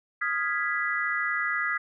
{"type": "chord", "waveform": "sine", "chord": "F half-diminished seventh", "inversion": "third", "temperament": "equal", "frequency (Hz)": [1244.5, 1396.9, 1661.2, 1975.5], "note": ["Eb6", "F6", "Ab6", "Cb7"], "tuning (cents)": [0, 0, 0, 0], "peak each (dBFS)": [-32, -33, -30, -29], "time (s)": [0.21, 1.78], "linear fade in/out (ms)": 10, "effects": []}